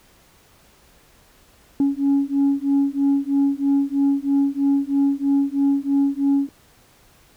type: beating tone pair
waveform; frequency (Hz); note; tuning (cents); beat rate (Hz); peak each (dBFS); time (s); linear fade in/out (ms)
sine; 277.2 / 280.3; C#4 / C#4; 0 / +19; 3.1; -18; 1.8-6.49; 2
effects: tanh soft clip ceiling -12 dBFS + pink hiss -54 dBFS RMS until 7.36 s